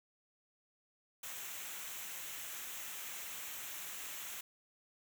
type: noise with comb filter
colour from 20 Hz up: white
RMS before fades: -45 dBFS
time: 1.23-4.41 s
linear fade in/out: 5 ms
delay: 0.21 ms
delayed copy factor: -0.55
effects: none